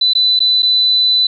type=tone with dropouts; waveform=sine; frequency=3997 Hz; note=B7; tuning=20 cents sharp; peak=-9 dBFS; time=0.01-1.27 s; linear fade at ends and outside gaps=5 ms; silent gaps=0.135-0.151 / 0.392-0.403 / 0.623-0.629 s; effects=none